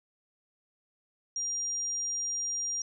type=tone; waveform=sine; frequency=5700 Hz; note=F8; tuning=34 cents sharp; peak=-30 dBFS; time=1.36-2.82 s; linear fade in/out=2 ms; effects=none